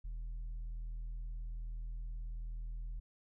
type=tone with tanh clipping; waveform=sine; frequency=40.6 Hz; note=E1; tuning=26 cents flat; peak=-40 dBFS; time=0.04-3 s; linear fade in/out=10 ms; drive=3 dB; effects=none